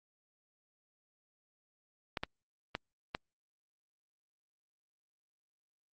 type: clicks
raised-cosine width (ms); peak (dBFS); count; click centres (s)
0.3; -18; 4; 2.172 / 2.235 / 2.751 / 3.149
effects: Opus 48 kbps